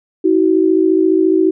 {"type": "tone pair together", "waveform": "sine", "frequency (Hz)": [321.3, 375.8], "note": ["E4", "F#4"], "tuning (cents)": [-44, 27], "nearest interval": "minor third", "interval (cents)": 271, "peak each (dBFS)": -12, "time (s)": [0.24, 1.51], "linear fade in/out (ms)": 10, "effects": []}